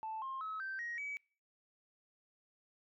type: tone with pitch steps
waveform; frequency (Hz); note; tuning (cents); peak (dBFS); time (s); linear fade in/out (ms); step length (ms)
sine; 879 / 1063.6 / 1286.9 / 1557.2 / 1884.2 / 2280; A5 / C6 / E6 / G6 / A#6 / C#7; -2 / +28 / -42 / -12 / +18 / +48; -38; 0.03-1.17; 0; 190
effects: noise-tail reverb RT60 0.4 s tail -25 dB re dry + tanh soft clip ceiling -35 dBFS